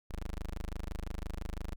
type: tone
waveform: 20% pulse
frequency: 25.88 Hz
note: G#0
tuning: 5 cents flat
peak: -32 dBFS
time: 0.1-1.76 s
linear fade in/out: 10 ms
effects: none